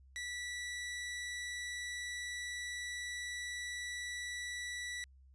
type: tone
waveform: sawtooth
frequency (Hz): 1956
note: B6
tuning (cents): -17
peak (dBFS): -36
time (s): 0.16-5.04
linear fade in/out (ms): 0
effects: added 66 Hz sine -58 dBFS peak until 5.34 s + resampled to 22050 Hz